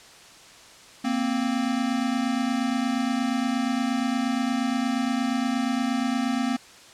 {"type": "tone pair together", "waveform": "square", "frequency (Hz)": [233.1, 261.6], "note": ["A#3", "C4"], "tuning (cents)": [0, 0], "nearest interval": "major second", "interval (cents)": 200, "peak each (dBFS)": [-27, -26], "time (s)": [1.04, 6.57], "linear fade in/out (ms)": 10, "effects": ["white hiss -48 dBFS RMS until 6.93 s", "low-pass 7000 Hz 12 dB/octave"]}